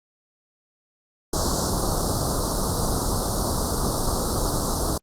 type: band-stop noise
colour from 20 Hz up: pink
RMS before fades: -23 dBFS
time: 1.33-4.98 s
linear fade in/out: 5 ms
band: 1300 to 4200 Hz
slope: 48 dB/octave
effects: low-pass 11000 Hz 12 dB/octave + Opus 48 kbps